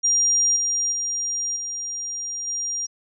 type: tone with level steps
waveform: sine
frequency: 5700 Hz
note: F8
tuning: 34 cents sharp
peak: -16 / -20 / -23 / -27 / -24 dBFS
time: 0.03-2.87 s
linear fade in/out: 20 ms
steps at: 0.56 / 0.92 / 1.56 / 2.47 s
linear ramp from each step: 5 ms
effects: none

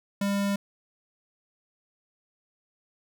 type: tone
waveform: square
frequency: 200 Hz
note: G3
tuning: 35 cents sharp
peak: -25 dBFS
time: 0.21-0.56 s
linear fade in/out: 5 ms
effects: none

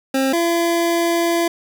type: tone pair in turn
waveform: 25% pulse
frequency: 267.2 / 339 Hz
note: C4 / E4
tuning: +36 / +49 cents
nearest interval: major third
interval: 413 cents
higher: second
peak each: -12 dBFS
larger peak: neither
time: 0.14-0.33 / 0.33-1.48 s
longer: second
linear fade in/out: 5 ms
effects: 8-bit

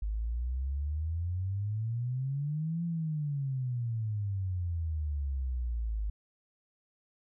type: exponential two-way sweep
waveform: sine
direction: up then down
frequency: 50.9 to 171.7 to 50.9 Hz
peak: -30 dBFS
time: 0.02-6.1 s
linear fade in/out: 5 ms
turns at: 2.84 s
effects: none

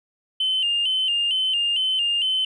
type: tone with vibrato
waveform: sine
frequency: 2933 Hz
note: F#7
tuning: 16 cents flat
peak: -18 dBFS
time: 0.4-2.45 s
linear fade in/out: 5 ms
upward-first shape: square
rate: 2.2 Hz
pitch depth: 72 cents each way
effects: tanh soft clip ceiling -15 dBFS

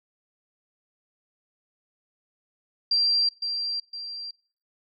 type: tone with echo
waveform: sine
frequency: 4728 Hz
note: D8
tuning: 11 cents sharp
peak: -19 dBFS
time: 2.91-3.29 s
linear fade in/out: 5 ms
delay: 510 ms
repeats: 2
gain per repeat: -7 dB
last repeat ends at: 4.31 s
effects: noise-tail reverb RT60 0.5 s tail -25 dB re dry

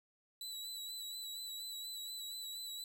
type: tone with vibrato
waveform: sawtooth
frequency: 3948 Hz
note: B7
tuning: 1 cent flat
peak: -40 dBFS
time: 0.41-2.84 s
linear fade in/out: 2 ms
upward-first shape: sine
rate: 4.2 Hz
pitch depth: 33 cents each way
effects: none

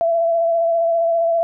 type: tone with vibrato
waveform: sine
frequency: 670 Hz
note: E5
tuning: 28 cents sharp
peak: -14 dBFS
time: 0.01-1.43 s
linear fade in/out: 0 ms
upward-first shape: triangle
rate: 15 Hz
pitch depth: 29 cents each way
effects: none

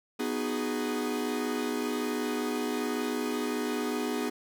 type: chord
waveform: 45% pulse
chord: G# minor seventh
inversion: first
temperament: equal with one note detuned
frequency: 246.9 / 308.1 / 370 / 415.3 Hz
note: B3 / D#4 / F#4 / G#4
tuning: 0 / -17 / 0 / 0 cents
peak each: -33 / -35 / -39 / -34 dBFS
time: 0.19-4.3 s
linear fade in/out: 10 ms
effects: none

